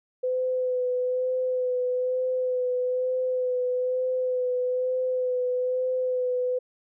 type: tone with vibrato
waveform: sine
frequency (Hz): 505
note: B4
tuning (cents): +39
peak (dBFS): -23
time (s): 0.23-6.59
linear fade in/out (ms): 10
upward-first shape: sine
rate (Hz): 1.1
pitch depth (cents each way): 20
effects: none